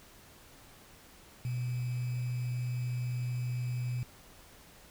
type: tone with sample-and-hold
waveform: sine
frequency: 123.47 Hz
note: B2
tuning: in tune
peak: -31 dBFS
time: 1.45-4.03 s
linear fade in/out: 0 ms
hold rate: 2450 Hz
effects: pink hiss -56 dBFS RMS until 4.9 s